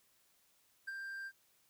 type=tone with ADSR envelope; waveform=triangle; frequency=1583 Hz; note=G6; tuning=17 cents sharp; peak=-36 dBFS; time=0.87-1.32 s; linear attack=14 ms; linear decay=22 ms; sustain=-4 dB; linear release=54 ms; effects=white hiss -72 dBFS RMS until 1.69 s